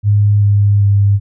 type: tone with pitch steps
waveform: sine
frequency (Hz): 103.1 / 101.86 / 100.63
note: G#2 / G#2 / G2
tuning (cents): -12 / -33 / +46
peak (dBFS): -7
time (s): 0.03-1.2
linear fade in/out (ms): 50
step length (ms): 390
effects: none